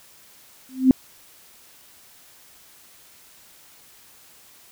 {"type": "tone with exponential growth", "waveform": "sine", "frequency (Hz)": 259.9, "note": "C4", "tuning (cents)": -11, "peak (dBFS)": -6, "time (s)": [0.69, 0.91], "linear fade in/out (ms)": 1, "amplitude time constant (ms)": 46, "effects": ["white hiss -51 dBFS RMS until 4.71 s"]}